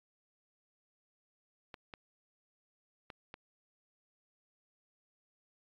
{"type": "clicks", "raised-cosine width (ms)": 0.3, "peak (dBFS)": -29, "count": 4, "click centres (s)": [1.742, 1.938, 3.102, 3.341], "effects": ["low-pass 4000 Hz 12 dB/octave", "AAC 64 kbps"]}